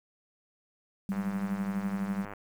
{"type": "tone with tremolo", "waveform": "sine", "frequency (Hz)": 195.2, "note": "G3", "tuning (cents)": -7, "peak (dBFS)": -26, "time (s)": [1.09, 2.25], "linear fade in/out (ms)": 0, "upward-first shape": "triangle", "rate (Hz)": 12, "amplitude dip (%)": 75}
{"type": "click train", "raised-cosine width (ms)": 0.5, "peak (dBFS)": -25, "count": 125, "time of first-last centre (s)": [1.12, 2.336], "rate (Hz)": 102}
{"effects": ["low-pass 2000 Hz 12 dB/octave", "9-bit"]}